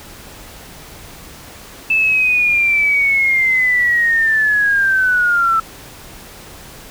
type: linear sweep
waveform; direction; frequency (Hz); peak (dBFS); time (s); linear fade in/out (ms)
sine; down; 2637 to 1318.5; -11; 1.9-5.6; 5
effects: pink hiss -37 dBFS RMS until 6.9 s